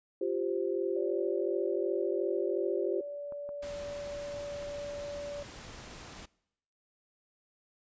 sine chord, F suspended second, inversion none, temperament equal, 349.2 / 392 / 523.3 Hz, F4 / G4 / C5, 0 / 0 / 0 cents, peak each -33 / -32 / -36 dBFS, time 0.21-3.01 s, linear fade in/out 5 ms
sine tone, 577 Hz, D5, 31 cents flat, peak -37 dBFS, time 0.96-5.43 s, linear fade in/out 5 ms
clicks, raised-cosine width 1 ms, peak -35 dBFS, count 4, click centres 3.323 / 3.491 / 4.074 / 4.628 s
pink noise, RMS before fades -47 dBFS, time 3.62-6.26 s, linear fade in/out 10 ms
effects noise-tail reverb RT60 0.8 s tail -23 dB re dry + resampled to 16000 Hz

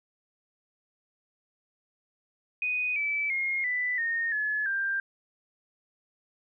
sine tone with pitch steps, 2489 / 2309 / 2142 / 1987 / 1843.2 / 1709.9 / 1586.2 Hz, D#7 / D7 / C7 / B6 / A#6 / A6 / G6, 0 / -30 / +40 / +10 / -20 / -50 / +20 cents, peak -26 dBFS, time 2.62-5 s, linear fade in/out 2 ms, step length 340 ms, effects none

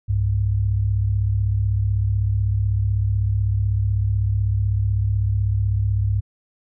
sine tone pair together, 65.41 / 101.4 Hz, C2 / G#2, 0 / -41 cents, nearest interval minor sixth, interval 759 cents, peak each -23 / -18 dBFS, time 0.08-6.21 s, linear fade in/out 20 ms, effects none

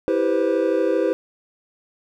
triangle chord, C major seventh, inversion first, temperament just, 327 / 392.4 / 490.5 / 523.3 Hz, E4 / G4 / B4 / C5, -14 / +2 / -12 / 0 cents, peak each -21 dBFS, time 0.08-1.13 s, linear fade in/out 0 ms, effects none

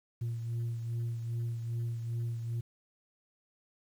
sine beating tone pair, 116.54 / 119.04 Hz, A#2 / A#2, 0 / +37 cents, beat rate 2.5 Hz, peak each -31 / -40 dBFS, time 0.21-2.61 s, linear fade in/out 10 ms, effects tanh soft clip ceiling -30 dBFS + 10-bit

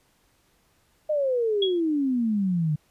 sine exponential sweep, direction down, 622.3 to 146.83 Hz, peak -21 dBFS, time 1.09-2.76 s, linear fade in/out 10 ms
sine tone with exponential decay, 3322 Hz, G#7, in tune, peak -20 dBFS, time 1.62-1.8 s, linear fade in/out 5 ms, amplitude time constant 39 ms
effects pink hiss -65 dBFS RMS until 2.9 s + resampled to 32000 Hz

